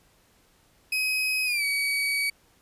35% pulse tone with pitch glide, 2530 to 2267 Hz, D#7 to C#7, +28 to +38 cents, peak -22 dBFS, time 0.92-2.3 s, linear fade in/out 5 ms, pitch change -190 cents, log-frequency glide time 1.45-1.64 s, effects pink hiss -62 dBFS RMS until 2.61 s + resampled to 32000 Hz

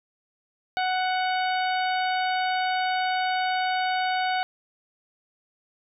harmonic tone, 742 Hz, F#5, 5 cents sharp, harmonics 1 / 2 / 3 / 4 / 5 / 6, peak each -24 / -30 / -34 / -36 / -38 / -40 dBFS, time 0.77-4.43 s, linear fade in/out 0 ms, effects none

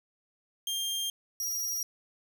sawtooth tone pair in turn, 3197 / 5696 Hz, G7 / F8, +33 / +33 cents, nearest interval minor seventh, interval 1000 cents, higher second, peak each -27 / -28 dBFS, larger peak first, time 0.67-1.1 / 1.4-1.83 s, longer neither, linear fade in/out 2 ms, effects none

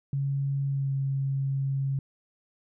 sine tone with pitch glide, 138.59 to 136.45 Hz, C#3 to C#3, 0 to -27 cents, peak -25 dBFS, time 0.13-1.99 s, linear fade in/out 2 ms, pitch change -27 cents, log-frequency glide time 0.68-0.92 s, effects none

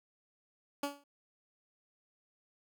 15% pulse tone with exponential decay, 284.7 Hz, C#4, 46 cents sharp, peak -24 dBFS, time 0.83-1.04 s, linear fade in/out 5 ms, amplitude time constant 45 ms, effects none

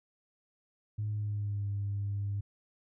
sine tone with pitch glide, 105.8 to 100.79 Hz, G#2 to G2, +33 to +49 cents, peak -30 dBFS, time 0.98-2.41 s, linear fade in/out 10 ms, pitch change -84 cents, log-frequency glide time 1.09-1.68 s, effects tanh soft clip ceiling -27 dBFS

